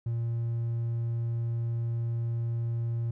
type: tone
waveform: triangle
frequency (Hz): 116.54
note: A#2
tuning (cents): 0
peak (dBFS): -25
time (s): 0.06-3.11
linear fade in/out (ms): 5
effects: tanh soft clip ceiling -21 dBFS